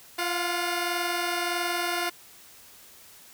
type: tone pair together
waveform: 10% pulse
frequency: 346.7 / 715 Hz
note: F4 / F5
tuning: -13 / +41 cents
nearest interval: octave + minor second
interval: 1254 cents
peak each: -20 / -22 dBFS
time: 0.18-2.1 s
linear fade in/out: 10 ms
effects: white hiss -51 dBFS RMS until 3.33 s